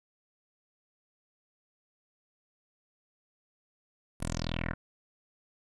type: tone with low-pass filter sweep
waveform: 10% pulse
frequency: 41.2 Hz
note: E1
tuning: in tune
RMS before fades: -34 dBFS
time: 4.2-4.74 s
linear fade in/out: 10 ms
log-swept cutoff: 11000 to 1500 Hz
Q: 5.3
effects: none